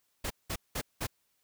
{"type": "noise bursts", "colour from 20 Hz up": "pink", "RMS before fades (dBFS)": -34, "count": 4, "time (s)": [0.24, 1.07], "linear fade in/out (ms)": 10, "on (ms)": 65, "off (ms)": 190, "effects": ["white hiss -75 dBFS RMS until 1.43 s"]}